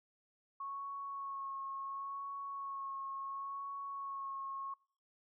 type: tone with vibrato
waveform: sine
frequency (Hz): 1100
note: C#6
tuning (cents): -14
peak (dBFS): -40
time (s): 0.6-4.74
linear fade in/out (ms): 5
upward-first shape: sine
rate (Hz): 0.71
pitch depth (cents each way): 19
effects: noise-tail reverb RT60 0.5 s tail -25 dB re dry